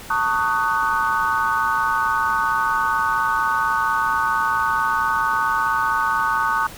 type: chord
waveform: sine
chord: D# half-diminished seventh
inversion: second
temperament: just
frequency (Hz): 896 / 1120.1 / 1244.5 / 1493.4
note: A5 / C#6 / D#6 / F#6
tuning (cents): +31 / +18 / 0 / +16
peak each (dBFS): -23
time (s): 0.1-6.67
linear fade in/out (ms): 5
effects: pink hiss -38 dBFS RMS until 6.77 s